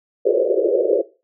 white band-pass noise, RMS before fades -17 dBFS, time 0.25-1.02 s, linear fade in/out 10 ms, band 350 to 580 Hz, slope 96 dB/octave, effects noise-tail reverb RT60 0.3 s tail -17 dB re dry

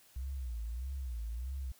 sine tone with vibrato, 61.3 Hz, B1, 12 cents flat, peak -36 dBFS, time 0.16-1.72 s, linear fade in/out 5 ms, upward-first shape sine, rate 1.6 Hz, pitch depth 180 cents each way, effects white hiss -63 dBFS RMS until 1.79 s

